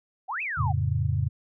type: exponential two-way sweep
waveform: sine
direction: up then down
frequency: 695 to 2689 to 695 Hz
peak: -28 dBFS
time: 0.28-0.73 s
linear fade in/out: 20 ms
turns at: 0.42 s
type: chord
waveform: sine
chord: F augmented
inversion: none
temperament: equal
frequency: 87.31 / 110 / 138.59 Hz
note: F2 / A2 / C#3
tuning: 0 / 0 / 0 cents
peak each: -27 dBFS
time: 0.57-1.29 s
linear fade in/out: 20 ms
effects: none